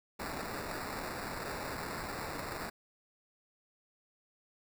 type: noise with sample-and-hold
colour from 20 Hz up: blue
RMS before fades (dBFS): -40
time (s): 0.19-2.7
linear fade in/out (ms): 10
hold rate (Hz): 3150
effects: none